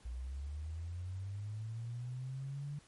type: linear sweep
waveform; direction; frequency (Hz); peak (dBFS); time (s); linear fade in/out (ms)
sine; up; 58.27 to 146.83; -39; 0.05-2.79; 5
effects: pink hiss -64 dBFS RMS until 2.87 s + MP3 48 kbps